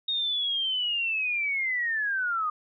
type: linear sweep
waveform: sine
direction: down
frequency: 3729 to 1208 Hz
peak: -25 dBFS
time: 0.08-2.5 s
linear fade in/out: 5 ms
effects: none